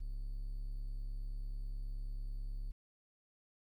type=tone; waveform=triangle; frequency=34.65 Hz; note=C#1; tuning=in tune; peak=-36 dBFS; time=0-2.72 s; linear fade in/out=10 ms; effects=12-bit